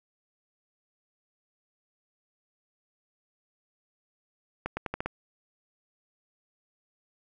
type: accelerating click train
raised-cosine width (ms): 0.5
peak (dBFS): -16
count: 6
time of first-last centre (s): 4.66-5.06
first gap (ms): 110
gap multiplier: 0.84
effects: none